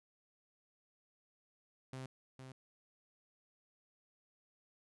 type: tone with echo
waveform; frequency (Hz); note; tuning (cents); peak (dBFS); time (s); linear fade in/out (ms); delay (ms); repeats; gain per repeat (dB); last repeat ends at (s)
sawtooth; 130.81; C3; 0; -40; 1.93-2.06; 2; 460; 1; -6; 2.52
effects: resampled to 24000 Hz